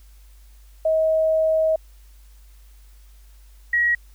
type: tone pair in turn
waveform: sine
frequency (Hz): 636 / 1905.8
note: D#5 / A#6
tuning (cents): +38 / +38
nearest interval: octave + perfect fifth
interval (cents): 1900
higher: second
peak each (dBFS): -16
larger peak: neither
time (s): 0.85-1.76 / 3.73-3.95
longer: first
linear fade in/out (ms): 5
effects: added 50 Hz sine -45 dBFS peak until 4.14 s + white hiss -59 dBFS RMS until 4.14 s